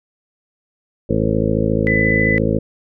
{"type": "harmonic tone", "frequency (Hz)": 54.2, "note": "A1", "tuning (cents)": -25, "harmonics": [1, 2, 3, 4, 5, 6, 8, 9, 10], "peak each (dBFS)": [-25, -22, -22, -21, -25, -24, -24, -23, -25], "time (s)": [1.09, 2.59], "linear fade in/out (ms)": 10}
{"type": "tone", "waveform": "sine", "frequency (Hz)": 2000, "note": "B6", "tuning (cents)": 21, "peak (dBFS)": -16, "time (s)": [1.87, 2.38], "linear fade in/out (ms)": 0}
{"effects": []}